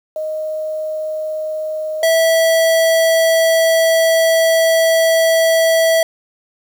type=tone pair in turn; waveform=sine / square; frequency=622.3 / 654 Hz; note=D#5 / E5; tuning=0 / -14 cents; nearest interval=minor second; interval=86 cents; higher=second; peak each=-19 / -11 dBFS; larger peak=second; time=0.16-2.03 / 2.03-6.03 s; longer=second; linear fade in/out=2 ms; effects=7-bit